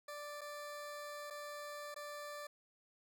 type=tone with dropouts; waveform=20% pulse; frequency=587.3 Hz; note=D5; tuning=in tune; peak=-40 dBFS; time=0.08-2.47 s; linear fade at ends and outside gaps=5 ms; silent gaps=0.41-0.414 / 1.302-1.306 / 1.944-1.961 s; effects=none